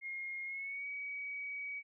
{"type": "tone with pitch glide", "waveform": "sine", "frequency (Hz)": [2141, 2266], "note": ["C7", "C#7"], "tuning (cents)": [39, 37], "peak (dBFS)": -39, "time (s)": [0.01, 1.83], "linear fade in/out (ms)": 50, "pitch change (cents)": 98, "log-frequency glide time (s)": [0.45, 0.87], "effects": []}